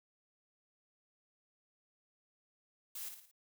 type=noise with echo; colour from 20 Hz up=blue; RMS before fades=-44 dBFS; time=2.95-3.09 s; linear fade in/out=5 ms; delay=56 ms; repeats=4; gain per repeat=-6 dB; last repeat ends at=3.314 s; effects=none